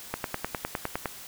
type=click train; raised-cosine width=0.5 ms; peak=-13 dBFS; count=10; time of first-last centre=0.14-1.057 s; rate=9.81 Hz; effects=white hiss -44 dBFS RMS until 1.27 s